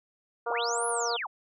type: harmonic tone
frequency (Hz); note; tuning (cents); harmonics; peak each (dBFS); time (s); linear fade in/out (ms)
235.6; A#3; +19; 2 / 3 / 4 / 5 / 6; -32 / -34 / -35 / -36 / -37; 0.46-1.17; 10
type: linear two-way sweep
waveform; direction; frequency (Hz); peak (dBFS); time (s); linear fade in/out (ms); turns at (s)
sine; up then down; 250 to 10548 to 623; -31; 0.5-1.27; 10; 0.87
effects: none